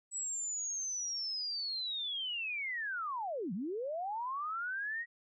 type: linear two-way sweep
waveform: sine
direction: down then up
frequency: 7902 to 164.81 to 1914 Hz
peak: -35 dBFS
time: 0.11-5.06 s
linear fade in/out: 50 ms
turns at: 3.53 s
effects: none